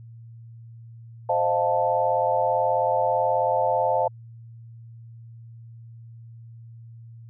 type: chord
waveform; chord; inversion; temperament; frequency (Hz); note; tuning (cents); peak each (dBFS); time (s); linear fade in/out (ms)
sine; F dominant seventh; second; equal with one note detuned; 523.3 / 620.1 / 698.5 / 880; C5 / Eb5 / F5 / A5; 0 / -6 / 0 / 0; -25 / -26 / -25 / -24; 1.29-4.08; 5
effects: added 115 Hz sine -41 dBFS peak until 7.29 s